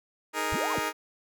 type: chord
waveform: 10% pulse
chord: D# suspended fourth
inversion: none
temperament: just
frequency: 311.1 / 414.8 / 466.7 Hz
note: D#4 / G#4 / A#4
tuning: 0 / -2 / +2 cents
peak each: -25 dBFS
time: 0.33-0.93 s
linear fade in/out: 50 ms
type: linear two-way sweep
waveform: sine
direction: up then down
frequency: 30 to 1101 to 30 Hz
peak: -30 dBFS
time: 0.52-0.79 s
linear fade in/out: 0 ms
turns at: 0.72 s
effects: none